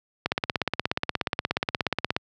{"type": "click train", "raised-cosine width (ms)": 0.3, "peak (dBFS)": -7, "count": 33, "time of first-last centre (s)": [0.26, 2.165], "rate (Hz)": 16.8, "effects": ["high-pass 80 Hz 12 dB/octave"]}